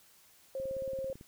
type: tone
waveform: sine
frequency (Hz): 534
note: C5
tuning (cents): +35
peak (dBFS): -34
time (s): 0.55-1.13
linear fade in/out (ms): 2
type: click train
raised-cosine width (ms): 3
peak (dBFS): -36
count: 12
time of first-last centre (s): 0.6-1.211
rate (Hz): 18
effects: white hiss -62 dBFS RMS until 1.27 s